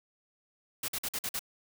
white noise bursts, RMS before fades -34 dBFS, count 6, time 0.83-1.393 s, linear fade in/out 5 ms, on 53 ms, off 49 ms, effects none

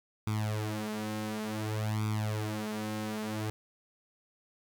sawtooth tone with flanger, 107.5 Hz, A2, 40 cents flat, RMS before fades -34 dBFS, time 0.27-3.5 s, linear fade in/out 0 ms, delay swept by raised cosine 0.84 to 5.54 ms, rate 0.56 Hz, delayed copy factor +0.95, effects none

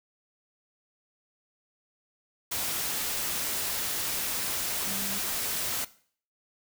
sine tone in noise, 196.4 Hz, G3, 4 cents sharp, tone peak -40 dBFS, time 4.86-5.19 s, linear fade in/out 10 ms, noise white, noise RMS -31 dBFS, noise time 2.51-5.85 s, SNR -12 dB, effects noise-tail reverb RT60 0.5 s tail -18 dB re dry

